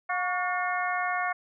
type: harmonic tone with a mistuned harmonic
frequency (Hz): 360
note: F#4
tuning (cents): -47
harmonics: 2 / 3 / 4 / 5 / 6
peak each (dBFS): -30 / -32 / -33 / -34 / -35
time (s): 0.09-1.33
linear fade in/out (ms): 10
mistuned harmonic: 3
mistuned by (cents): +65
effects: none